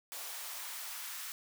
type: noise with high-pass filter sweep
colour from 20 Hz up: white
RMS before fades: -43 dBFS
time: 0.12-1.32 s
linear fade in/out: 0 ms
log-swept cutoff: 650 to 1300 Hz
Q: 1.3
effects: none